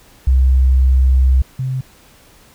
sine tone pair in turn, 65 / 130.31 Hz, C2 / C3, -11 / -7 cents, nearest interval octave, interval 1204 cents, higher second, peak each -8 / -17 dBFS, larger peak first, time 0.27-1.42 / 1.59-1.81 s, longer first, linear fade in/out 5 ms, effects pink hiss -47 dBFS RMS until 2.54 s

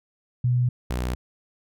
sine / sawtooth tone pair in turn, 123.47 / 61.73 Hz, B2 / B1, 0 / 0 cents, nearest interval octave, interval 1200 cents, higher first, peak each -18 / -21 dBFS, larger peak first, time 0.44-0.69 / 0.9-1.15 s, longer neither, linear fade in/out 5 ms, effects none

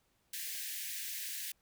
white high-pass noise, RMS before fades -41 dBFS, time 0.33-1.52 s, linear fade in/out 5 ms, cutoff 1600 Hz, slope 96 dB/octave, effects pink hiss -75 dBFS RMS until 1.61 s

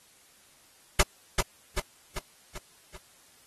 pink noise with echo, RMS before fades -19 dBFS, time 0.99-1.02 s, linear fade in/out 5 ms, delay 390 ms, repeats 5, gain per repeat -5 dB, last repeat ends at 2.97 s, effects white hiss -59 dBFS RMS until 3.46 s + AAC 32 kbps

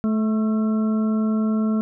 harmonic tone with a mistuned harmonic, 217.4 Hz, A3, 21 cents flat, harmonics 1 / 2 / 3 / 5 / 6, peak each -18 / -32 / -35 / -40 / -37 dBFS, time 0.04-1.81 s, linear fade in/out 0 ms, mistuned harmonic 6, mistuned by +48 cents, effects none

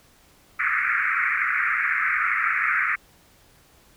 white band-pass noise, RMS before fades -23 dBFS, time 0.59-2.96 s, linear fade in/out 10 ms, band 1200 to 2300 Hz, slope 96 dB/octave, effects pink hiss -56 dBFS RMS until 3.96 s

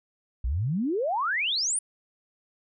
sine exponential sweep, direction up, 54 to 9956 Hz, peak -24 dBFS, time 0.44-1.79 s, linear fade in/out 5 ms, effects none

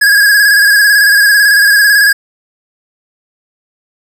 square tone with vibrato, 1651 Hz, G#6, 11 cents flat, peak -5 dBFS, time 0.01-2.13 s, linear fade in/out 10 ms, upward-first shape square, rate 18 Hz, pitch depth 39 cents each way, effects none

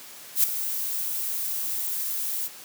violet noise with ADSR envelope, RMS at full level -17 dBFS, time 0.35-2.49 s, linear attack 87 ms, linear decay 5 ms, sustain -12 dB, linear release 32 ms, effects white hiss -44 dBFS RMS until 2.64 s + high-pass 150 Hz 12 dB/octave

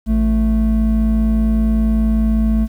triangle tone pair together, 55.08 / 220 Hz, A1 / A3, +3 / 0 cents, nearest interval 2 octaves, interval 2397 cents, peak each -12 dBFS, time 0.06-2.68 s, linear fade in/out 50 ms, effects tanh soft clip ceiling -5 dBFS + 8-bit

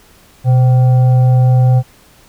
sine tone with frequency modulation, 125.7 Hz, B2, 31 cents sharp, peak -6 dBFS, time 0.44-1.83 s, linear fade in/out 50 ms, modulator 644 Hz, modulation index 0.26, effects pink hiss -46 dBFS RMS until 2.28 s

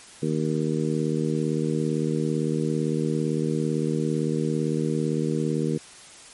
harmonic tone, 77.78 Hz, D#2, in tune, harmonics 2 / 3 / 4 / 5 / 6, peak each -26 / -28 / -29 / -30 / -31 dBFS, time 0.22-5.78 s, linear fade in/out 10 ms, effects white hiss -46 dBFS RMS until 6.33 s + MP3 48 kbps

